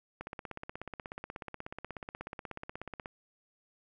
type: click train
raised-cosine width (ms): 0.5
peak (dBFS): -25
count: 48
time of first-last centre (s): 0.21-3.058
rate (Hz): 16.5
effects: none